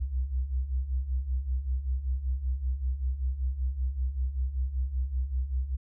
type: beating tone pair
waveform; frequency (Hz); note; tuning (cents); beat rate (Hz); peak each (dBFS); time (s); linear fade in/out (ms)
sine; 61 / 66.2; B1 / C2; -21 / +21; 5.2; -33 / -28; 0-5.77; 20
effects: none